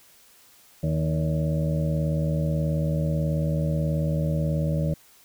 harmonic tone with a mistuned harmonic, 78.4 Hz, D#2, 14 cents sharp, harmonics 1 / 2 / 3 / 4 / 6 / 7 / 8, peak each -30 / -23 / -36 / -36 / -39 / -32 / -40 dBFS, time 0.83-4.94 s, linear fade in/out 5 ms, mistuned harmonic 7, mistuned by +57 cents, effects white hiss -55 dBFS RMS until 5.24 s

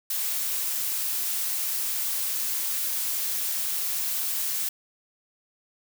blue noise, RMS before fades -28 dBFS, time 0.1-4.69 s, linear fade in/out 5 ms, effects none

